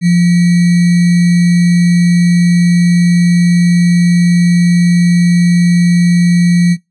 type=tone with sample-and-hold; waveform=sine; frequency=174.61 Hz; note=F3; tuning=in tune; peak=-5 dBFS; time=0.01-6.77 s; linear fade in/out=50 ms; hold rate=2100 Hz; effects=noise-tail reverb RT60 0.2 s tail -22 dB re dry + resampled to 24000 Hz